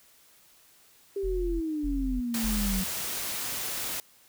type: exponential sweep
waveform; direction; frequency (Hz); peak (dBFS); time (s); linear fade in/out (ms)
sine; down; 401.4 to 185; -28; 1.16-2.84; 5
type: tone bursts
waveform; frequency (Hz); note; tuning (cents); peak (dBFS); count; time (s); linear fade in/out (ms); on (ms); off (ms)
sine; 43.13; F1; -21; -29; 3; 1.23-2.81; 20; 380; 220
type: noise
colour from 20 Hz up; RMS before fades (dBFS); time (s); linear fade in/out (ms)
white; -33; 2.34-4; 2
effects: white hiss -59 dBFS RMS until 4.28 s